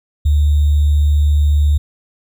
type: tone with sample-and-hold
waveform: sine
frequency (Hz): 73.8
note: D2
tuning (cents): +9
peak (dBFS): -9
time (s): 0.25-1.78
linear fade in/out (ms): 10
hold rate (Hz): 3675
effects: none